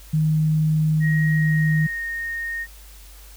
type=tone; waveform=sine; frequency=155.56 Hz; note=D#3; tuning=in tune; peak=-16 dBFS; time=0.13-1.87 s; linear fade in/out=10 ms
type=tone with pitch glide; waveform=sine; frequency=1885 to 1848.3 Hz; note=A#6 to A#6; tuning=+19 to -15 cents; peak=-25 dBFS; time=1-2.67 s; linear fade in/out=50 ms; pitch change=-34 cents; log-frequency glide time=1.34-2.06 s
effects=added 50 Hz sine -42 dBFS peak until 3.36 s + white hiss -48 dBFS RMS until 3.36 s